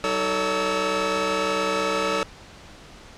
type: tone cluster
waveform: sawtooth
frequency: 192.3 / 314.6 / 446.6 / 566 / 1300 Hz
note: G3 / D#4 / A4 / C#5 / E6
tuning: -33 / +19 / +26 / +36 / -24 cents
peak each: -30 / -28 / -23 / -23 / -23 dBFS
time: 0.04-2.23 s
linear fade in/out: 0 ms
effects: pink hiss -45 dBFS RMS until 3.17 s + low-pass 6000 Hz 12 dB/octave